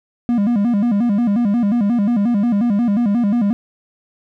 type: tone with vibrato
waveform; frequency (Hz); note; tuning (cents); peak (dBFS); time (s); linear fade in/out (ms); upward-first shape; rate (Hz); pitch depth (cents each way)
triangle; 220; A3; 0; -11; 0.29-3.53; 0; square; 5.6; 150
effects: none